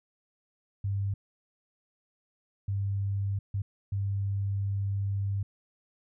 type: tone bursts at uneven times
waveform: sine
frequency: 99.2 Hz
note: G2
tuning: 21 cents sharp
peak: -27 dBFS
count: 4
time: 0.84-1.14 / 2.68-3.39 / 3.54-3.62 / 3.92-5.43 s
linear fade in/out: 5 ms
effects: none